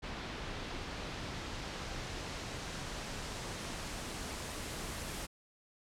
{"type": "noise with low-pass filter sweep", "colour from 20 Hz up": "pink", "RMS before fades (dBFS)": -42, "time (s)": [0.02, 5.27], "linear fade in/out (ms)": 20, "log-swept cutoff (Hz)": [3800, 11000], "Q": 0.87, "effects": []}